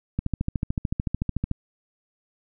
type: click train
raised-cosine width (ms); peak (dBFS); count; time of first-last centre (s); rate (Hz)
5; -12; 19; 0.19-1.514; 13.6
effects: none